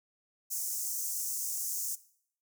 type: high-pass noise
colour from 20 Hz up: pink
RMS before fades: -35 dBFS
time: 0.5-1.96 s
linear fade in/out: 20 ms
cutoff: 5900 Hz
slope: 48 dB/octave
effects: noise-tail reverb RT60 0.6 s tail -18 dB re dry